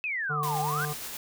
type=exponential two-way sweep; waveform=sine; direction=down then up; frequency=2637 to 747 to 1618 Hz; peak=-28 dBFS; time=0.04-0.85 s; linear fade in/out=0 ms; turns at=0.6 s
type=harmonic tone; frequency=149.2 Hz; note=D3; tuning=28 cents sharp; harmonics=1 / 3 / 5 / 7 / 8; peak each=-32 / -38 / -39 / -42 / -40 dBFS; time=0.29-0.94 s; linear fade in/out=20 ms
type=noise with tremolo; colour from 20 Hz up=white; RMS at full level=-37 dBFS; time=0.43-1.17 s; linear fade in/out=2 ms; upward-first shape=sine; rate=8.5 Hz; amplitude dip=25%
effects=none